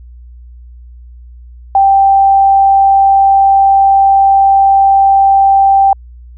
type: tone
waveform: sine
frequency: 784 Hz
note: G5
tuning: in tune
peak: -4 dBFS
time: 1.75-5.93 s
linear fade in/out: 2 ms
effects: added 60 Hz sine -31 dBFS peak until 6.37 s